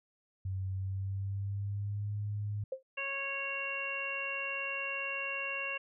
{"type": "tone with pitch glide", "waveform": "sine", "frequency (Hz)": [95, 103.6], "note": ["F#2", "G#2"], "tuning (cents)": [46, -4], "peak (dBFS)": -33, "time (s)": [0.45, 2.64], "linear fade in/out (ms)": 5, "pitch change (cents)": 150, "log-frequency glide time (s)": [0.73, 2.14]}
{"type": "tone with exponential decay", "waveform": "sine", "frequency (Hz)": 526, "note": "C5", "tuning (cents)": 9, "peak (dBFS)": -30, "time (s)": [2.72, 2.83], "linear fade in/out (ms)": 5, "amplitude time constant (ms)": 22}
{"type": "harmonic tone", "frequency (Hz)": 551, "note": "C#5", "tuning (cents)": -11, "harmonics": [1, 2, 3, 4, 5], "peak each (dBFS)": [-44, -44, -43, -43, -36], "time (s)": [2.97, 5.78], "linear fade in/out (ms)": 10}
{"effects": []}